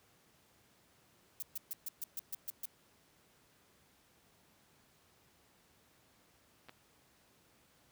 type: noise bursts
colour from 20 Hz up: violet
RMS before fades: -40 dBFS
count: 9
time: 1.4-2.656 s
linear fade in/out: 2 ms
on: 24 ms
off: 130 ms
type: clicks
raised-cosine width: 0.3 ms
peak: -37 / -34 dBFS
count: 2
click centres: 6.686 / 6.694 s
effects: pink hiss -68 dBFS RMS until 7.91 s + high-pass 80 Hz 12 dB/octave